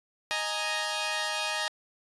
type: chord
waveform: 10% pulse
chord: D# suspended fourth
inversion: none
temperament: equal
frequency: 622.3 / 830.6 / 932.3 Hz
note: D#5 / G#5 / A#5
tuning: 0 / 0 / 0 cents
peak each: -25 dBFS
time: 0.31-1.68 s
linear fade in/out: 0 ms
effects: resampled to 24000 Hz